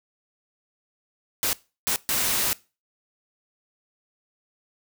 white noise bursts at uneven times, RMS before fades -24 dBFS, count 3, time 1.43-1.53 / 1.87-1.96 / 2.09-2.53 s, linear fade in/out 0 ms, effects noise-tail reverb RT60 0.3 s tail -21 dB re dry

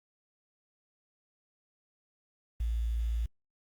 sine tone with quantisation, 56.9 Hz, A#1, 41 cents flat, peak -28 dBFS, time 2.6-3.26 s, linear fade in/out 5 ms, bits 9, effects Opus 32 kbps

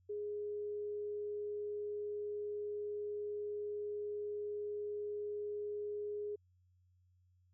sine tone, 415.3 Hz, G#4, in tune, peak -38 dBFS, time 0.09-6.36 s, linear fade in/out 10 ms, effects added 90 Hz sine -68 dBFS peak until 7.53 s

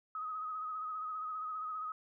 sine tone with vibrato, 1263 Hz, D#6, 26 cents sharp, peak -37 dBFS, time 0.15-1.92 s, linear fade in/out 2 ms, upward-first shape triangle, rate 15 Hz, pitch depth 45 cents each way, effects none

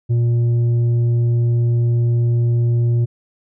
sine tone with tanh clipping, 118.5 Hz, A#2, 29 cents sharp, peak -14 dBFS, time 0.09-3.06 s, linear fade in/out 20 ms, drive 5 dB, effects none

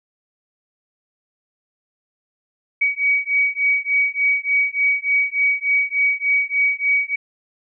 sine beating tone pair, 2261 / 2264.4 Hz, C#7 / C#7, +34 / +36 cents, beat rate 3.4 Hz, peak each -19 / -19 dBFS, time 2.81-7.16 s, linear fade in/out 10 ms, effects none

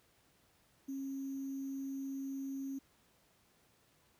sine tone with sample-and-hold, 271.7 Hz, C#4, 35 cents flat, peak -38 dBFS, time 0.88-2.79 s, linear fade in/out 10 ms, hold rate 6300 Hz, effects pink hiss -70 dBFS RMS until 4.19 s + high-pass 60 Hz 12 dB/octave

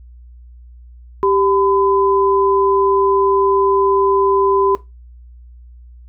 sine tone pair together, 392 / 1009.1 Hz, G4 / B5, 0 / +37 cents, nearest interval octave + major third, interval 1637 cents, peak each -13 / -16 dBFS, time 1.23-4.75 s, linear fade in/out 0 ms, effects noise-tail reverb RT60 0.2 s tail -17 dB re dry + added 60 Hz sine -37 dBFS peak until 6.08 s

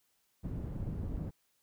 white low-pass noise, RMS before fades -38 dBFS, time 0.43-1.31 s, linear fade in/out 20 ms, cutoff 150 Hz, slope 12 dB/octave, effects white hiss -75 dBFS RMS until 1.62 s

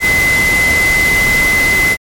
sine tone in noise, 2038 Hz, C7, 46 cents flat, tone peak -9 dBFS, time 0-1.97 s, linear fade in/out 50 ms, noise pink, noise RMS -18 dBFS, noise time 0-1.97 s, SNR +6 dB, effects MP3 64 kbps

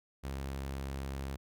sawtooth tone, 67.9 Hz, C#2, 35 cents flat, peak -33 dBFS, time 0.23-1.37 s, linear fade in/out 20 ms, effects none

